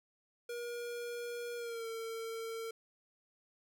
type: tone with pitch glide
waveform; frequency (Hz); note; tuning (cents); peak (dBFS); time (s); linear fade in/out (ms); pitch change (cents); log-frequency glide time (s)
square; 477 to 453.1; A#4 to A#4; +40 to -49; -40; 0.49-2.71; 5; -89; 1.56-1.87
effects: none